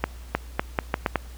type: accelerating click train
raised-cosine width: 0.5 ms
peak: -6 dBFS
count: 7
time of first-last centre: 0.04-1.157 s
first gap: 310 ms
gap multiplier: 0.79
effects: added 60 Hz sine -38 dBFS peak until 1.37 s + pink hiss -50 dBFS RMS until 1.37 s